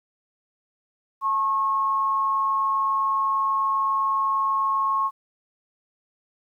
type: tone pair together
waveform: sine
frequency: 881 / 1088 Hz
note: A5 / C#6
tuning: +2 / -33 cents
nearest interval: major third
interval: 365 cents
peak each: -32 / -20 dBFS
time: 1.21-5.11 s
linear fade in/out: 50 ms
effects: 10-bit